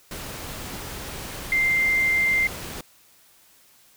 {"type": "tone in noise", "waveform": "sine", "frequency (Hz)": 2093, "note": "C7", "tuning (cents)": 0, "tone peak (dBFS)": -18, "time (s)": [1.52, 2.47], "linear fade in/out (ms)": 2, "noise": "pink", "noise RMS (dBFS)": -35, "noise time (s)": [0.11, 2.81], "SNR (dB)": 14, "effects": ["white hiss -56 dBFS RMS until 3.96 s"]}